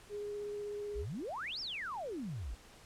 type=tone with vibrato; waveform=sine; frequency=412.9 Hz; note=G#4; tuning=10 cents flat; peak=-38 dBFS; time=0.09-1.06 s; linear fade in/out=50 ms; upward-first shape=triangle; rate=16 Hz; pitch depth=11 cents each way
type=exponential two-way sweep; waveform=sine; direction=up then down; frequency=46.2 to 5610 to 46.2 Hz; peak=-38 dBFS; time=0.95-2.55 s; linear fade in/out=10 ms; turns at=1.6 s
effects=pink hiss -58 dBFS RMS until 2.85 s + low-pass 10000 Hz 12 dB/octave